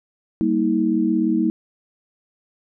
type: chord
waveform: sine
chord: Eb major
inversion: first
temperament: equal with one note detuned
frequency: 196 / 233.1 / 319.3 Hz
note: G3 / Bb3 / Eb4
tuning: 0 / 0 / +45 cents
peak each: -23 / -21 / -19 dBFS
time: 0.41-1.5 s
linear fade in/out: 0 ms
effects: none